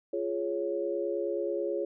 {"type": "chord", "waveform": "sine", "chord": "Db major", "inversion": "first", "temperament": "just", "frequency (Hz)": [346.5, 415.8, 554.4], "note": ["F4", "Ab4", "Db5"], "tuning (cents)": [-14, 2, 0], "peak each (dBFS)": -33, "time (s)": [0.13, 1.85], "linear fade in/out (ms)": 5, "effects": []}